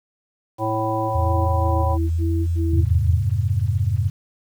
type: harmonic tone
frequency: 109.9 Hz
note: A2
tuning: 2 cents flat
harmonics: 1 / 3 / 5 / 7 / 9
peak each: -26 / -26 / -26 / -26 / -26 dBFS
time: 0.58-1.98 s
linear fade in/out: 50 ms
type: tone bursts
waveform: sine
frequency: 330.4 Hz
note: E4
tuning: 4 cents sharp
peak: -24 dBFS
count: 5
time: 1.07-2.84 s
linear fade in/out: 50 ms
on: 290 ms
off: 80 ms
type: tone with vibrato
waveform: sine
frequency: 82.8 Hz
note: E2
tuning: 8 cents sharp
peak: -18 dBFS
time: 1.14-3.23 s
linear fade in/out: 20 ms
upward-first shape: sine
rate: 0.98 Hz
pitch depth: 46 cents each way
type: chord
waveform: sine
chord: F minor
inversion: none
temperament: equal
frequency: 87.31 / 103.83 / 130.81 Hz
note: F2 / Ab2 / C3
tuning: 0 / 0 / 0 cents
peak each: -22 / -20 / -25 dBFS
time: 2.73-4.1 s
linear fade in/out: 5 ms
effects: 8-bit